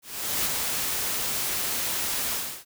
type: noise with ADSR envelope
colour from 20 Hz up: white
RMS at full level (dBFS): -25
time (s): 0.02-2.65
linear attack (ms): 430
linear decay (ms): 27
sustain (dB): -3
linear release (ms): 330
effects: none